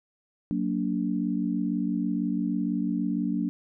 sine chord, Gb augmented, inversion none, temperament just, 185 / 231.2 / 289.1 Hz, Gb3 / Bb3 / D4, 0 / -14 / -27 cents, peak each -29 dBFS, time 0.51-3.49 s, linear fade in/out 0 ms, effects none

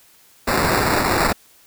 white noise with sample-and-hold, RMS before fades -18 dBFS, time 0.47-1.33 s, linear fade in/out 10 ms, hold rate 3150 Hz, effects white hiss -52 dBFS RMS until 1.66 s

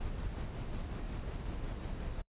brown noise with tremolo, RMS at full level -38 dBFS, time 0-2.22 s, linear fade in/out 10 ms, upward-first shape square, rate 5.5 Hz, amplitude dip 25%, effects noise-tail reverb RT60 0.1 s tail -26 dB re dry + resampled to 8000 Hz

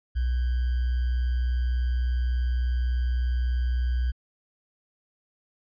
sine tone with sample-and-hold, 61.74 Hz, B1, in tune, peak -22 dBFS, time 0.15-4.12 s, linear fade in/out 20 ms, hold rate 1575 Hz, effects resampled to 11025 Hz

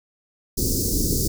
pink band-stop noise, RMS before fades -22 dBFS, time 0.57-1.28 s, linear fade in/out 10 ms, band 450 to 4800 Hz, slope 48 dB/octave, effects none

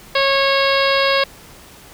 harmonic tone, 548 Hz, C#5, 20 cents flat, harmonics 1 / 2 / 3 / 4 / 5 / 6 / 7 / 8 / 9, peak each -17 / -20 / -22 / -23 / -24 / -25 / -25 / -26 / -27 dBFS, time 0.15-1.24 s, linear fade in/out 5 ms, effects pink hiss -42 dBFS RMS until 1.93 s

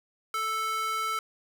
square tone with high-pass filter, 440 Hz, A4, in tune, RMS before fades -30 dBFS, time 0.34-1.19 s, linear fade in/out 2 ms, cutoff 1300 Hz, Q 2.5, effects none

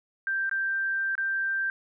sine tone with dropouts, 1574 Hz, G6, 7 cents sharp, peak -25 dBFS, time 0.27-1.7 s, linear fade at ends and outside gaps 1 ms, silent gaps 0.495-0.513 / 1.153-1.179 s, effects none

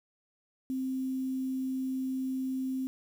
sine tone with quantisation, 261.6 Hz, C4, in tune, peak -30 dBFS, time 0.7-2.87 s, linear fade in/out 0 ms, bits 9, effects none

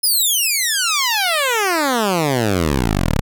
10% pulse exponential sweep, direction down, 5200 to 32.7 Hz, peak -7 dBFS, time 0.03-3.21 s, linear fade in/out 10 ms, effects none

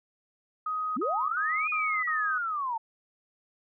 sine tone bursts, 1255 Hz, D#6, 15 cents sharp, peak -28 dBFS, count 5, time 0.66-2.382 s, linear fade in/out 5 ms, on 310 ms, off 43 ms
sine linear two-way sweep, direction up then down, 197.3 to 2489 to 873 Hz, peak -28 dBFS, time 0.96-2.78 s, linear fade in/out 10 ms, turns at 1.69 s
effects none

